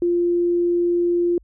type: tone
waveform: sine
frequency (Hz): 347.8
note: F4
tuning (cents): -7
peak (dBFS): -16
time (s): 0.02-1.38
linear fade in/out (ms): 2
effects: added 50 Hz sine -49 dBFS peak until 1.43 s